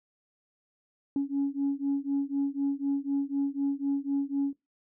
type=beating tone pair; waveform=sine; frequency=277.2 / 281.2 Hz; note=C#4 / C#4; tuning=0 / +25 cents; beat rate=4 Hz; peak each=-28 dBFS; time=1.16-4.53 s; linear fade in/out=2 ms; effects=noise-tail reverb RT60 0.2 s tail -17 dB re dry + tanh soft clip ceiling -21 dBFS